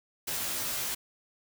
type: noise with comb filter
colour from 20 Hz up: white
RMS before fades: -33 dBFS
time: 0.27-0.95 s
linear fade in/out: 10 ms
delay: 15 ms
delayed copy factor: -0.9
effects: none